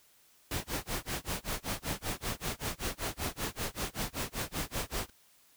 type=noise with tremolo; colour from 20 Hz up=pink; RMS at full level=-33 dBFS; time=0.51-5.1 s; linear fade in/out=2 ms; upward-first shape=sine; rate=5.2 Hz; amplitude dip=100%; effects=white hiss -64 dBFS RMS until 5.56 s